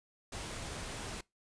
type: noise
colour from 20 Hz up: pink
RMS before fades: -42 dBFS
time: 0.32-1.21 s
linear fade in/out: 5 ms
effects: noise-tail reverb RT60 0.2 s tail -23 dB re dry + resampled to 22050 Hz